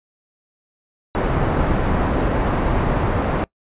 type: low-pass noise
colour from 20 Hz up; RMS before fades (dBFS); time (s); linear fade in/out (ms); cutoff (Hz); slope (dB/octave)
pink; -19; 1.15-3.44; 0; 1200; 12
effects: noise-tail reverb RT60 0.1 s tail -24 dB re dry + resampled to 8000 Hz